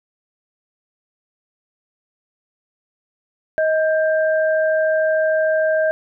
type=tone pair together; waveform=sine; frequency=630 / 1583.3 Hz; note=D#5 / G6; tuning=+21 / +17 cents; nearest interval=octave + major third; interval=1596 cents; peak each=-15 / -23 dBFS; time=3.58-5.91 s; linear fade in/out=0 ms; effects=none